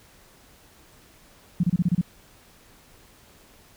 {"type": "tone bursts", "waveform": "sine", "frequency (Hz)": 175.4, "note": "F3", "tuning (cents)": 8, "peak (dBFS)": -17, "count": 7, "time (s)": [1.6, 2.013], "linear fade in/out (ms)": 5, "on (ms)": 35, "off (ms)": 28, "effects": ["pink hiss -54 dBFS RMS until 3.76 s"]}